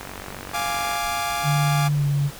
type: click train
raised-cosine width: 0.5 ms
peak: -19 dBFS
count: 46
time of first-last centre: 0.01-0.955 s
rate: 47.6 Hz
type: chord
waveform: sawtooth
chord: D diminished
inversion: first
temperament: equal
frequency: 698.5 / 830.6 / 1174.7 Hz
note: F5 / Ab5 / D6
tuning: 0 / 0 / 0 cents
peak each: -24 dBFS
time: 0.53-1.89 s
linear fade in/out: 20 ms
type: tone with pitch glide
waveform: sine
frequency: 146.83 to 142.49 Hz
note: D3 to C#3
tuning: 0 to +48 cents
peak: -18 dBFS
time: 1.43-2.31 s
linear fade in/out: 50 ms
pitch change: -52 cents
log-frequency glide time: 1.94-2.06 s
effects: pink hiss -39 dBFS RMS until 2.39 s